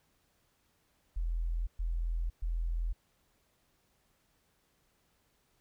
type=tone bursts; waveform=sine; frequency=41.82 Hz; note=E1; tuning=26 cents sharp; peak=-30 dBFS; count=3; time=1.16-2.93 s; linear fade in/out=10 ms; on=510 ms; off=120 ms; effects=pink hiss -73 dBFS RMS until 5.6 s